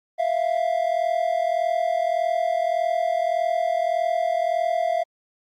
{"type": "tone pair together", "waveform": "triangle", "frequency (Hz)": [656.8, 698.5], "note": ["E5", "F5"], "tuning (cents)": [-6, 0], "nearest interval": "minor second", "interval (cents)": 106, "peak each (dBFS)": -21, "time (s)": [0.18, 5.04], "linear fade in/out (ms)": 20, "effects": ["Opus 32 kbps"]}